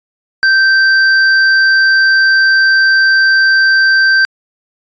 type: tone with hard clipping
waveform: triangle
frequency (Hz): 1560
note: G6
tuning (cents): -9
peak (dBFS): -8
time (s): 0.43-4.25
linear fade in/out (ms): 0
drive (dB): 15
effects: resampled to 16000 Hz